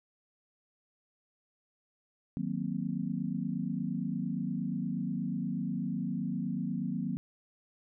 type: chord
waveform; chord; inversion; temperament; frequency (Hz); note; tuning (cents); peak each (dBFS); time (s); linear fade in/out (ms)
sine; C half-diminished seventh; first; equal with one note detuned; 156.65 / 185 / 233.1 / 261.6; Eb3 / Gb3 / Bb3 / C4; +12 / 0 / 0 / 0; -38 / -35 / -36 / -38; 2.37-7.17; 0
effects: none